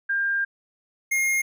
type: tone pair in turn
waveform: sine / square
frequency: 1600 / 2136 Hz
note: G6 / C7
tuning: +35 / +35 cents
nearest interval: perfect fourth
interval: 500 cents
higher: second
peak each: -21 dBFS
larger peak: neither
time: 0.09-0.45 / 1.11-1.42 s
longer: first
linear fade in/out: 10 ms
effects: none